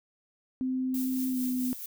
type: tone with pitch glide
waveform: sine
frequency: 258.3 to 252.7 Hz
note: C4 to B3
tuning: -22 to +40 cents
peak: -27 dBFS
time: 0.61-1.73 s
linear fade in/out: 0 ms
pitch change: -38 cents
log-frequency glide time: 1.28-1.41 s
type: noise with tremolo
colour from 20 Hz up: violet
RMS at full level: -37 dBFS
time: 0.94-1.86 s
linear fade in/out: 2 ms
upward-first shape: triangle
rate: 4.5 Hz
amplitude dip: 50%
effects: none